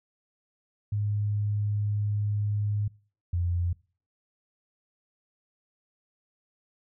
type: tone pair in turn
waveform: sine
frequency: 103.83 / 87.31 Hz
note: G#2 / F2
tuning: 0 / 0 cents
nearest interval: minor third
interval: 300 cents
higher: first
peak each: -25 / -24 dBFS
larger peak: second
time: 0.92-2.88 / 3.33-3.73 s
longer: first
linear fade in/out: 5 ms
effects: noise-tail reverb RT60 0.4 s tail -23 dB re dry